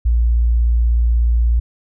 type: tone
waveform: sine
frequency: 58.27 Hz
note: A#1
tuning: in tune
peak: -11 dBFS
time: 0.05-1.6 s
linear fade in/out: 10 ms
effects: none